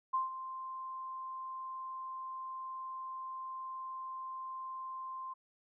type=tone with ADSR envelope; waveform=sine; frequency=1046.5 Hz; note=C6; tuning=in tune; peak=-28 dBFS; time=0.13-5.34 s; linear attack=14 ms; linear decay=150 ms; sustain=-12 dB; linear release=14 ms; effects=none